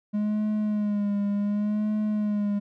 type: tone with vibrato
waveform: triangle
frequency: 207.7 Hz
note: G#3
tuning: in tune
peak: -21 dBFS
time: 0.13-2.6 s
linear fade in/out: 20 ms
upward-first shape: sine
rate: 0.68 Hz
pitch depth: 43 cents each way
effects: none